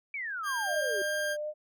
sine exponential sweep, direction down, 2349 to 370 Hz, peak -33 dBFS, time 0.14-1.02 s, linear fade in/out 2 ms
40% pulse tone, 1600 Hz, G6, 35 cents sharp, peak -30 dBFS, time 0.43-1.37 s, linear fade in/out 50 ms
sine tone with vibrato, 602 Hz, D5, 43 cents sharp, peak -32 dBFS, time 0.66-1.54 s, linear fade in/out 50 ms, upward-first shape sine, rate 2.6 Hz, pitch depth 16 cents each way
effects none

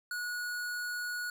square tone, 1458 Hz, F#6, 26 cents flat, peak -35 dBFS, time 0.11-1.3 s, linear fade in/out 2 ms, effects none

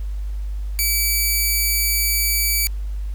5% pulse tone, 2300 Hz, D7, 37 cents flat, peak -8 dBFS, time 0.79-2.67 s, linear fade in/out 0 ms, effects added 50 Hz sine -23 dBFS peak until 3.14 s + pink hiss -52 dBFS RMS until 3.14 s

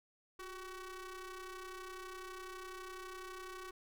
sawtooth ring-modulated tone, 380 Hz, F#4, 46 cents sharp, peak -39 dBFS, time 0.39-3.71 s, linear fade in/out 5 ms, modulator 744 Hz, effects none

